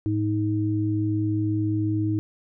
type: tone pair together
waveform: sine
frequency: 107 / 315.3 Hz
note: A2 / D#4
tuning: -48 / +23 cents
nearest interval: octave + perfect fifth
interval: 1871 cents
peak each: -24 dBFS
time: 0.06-2.19 s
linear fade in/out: 0 ms
effects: none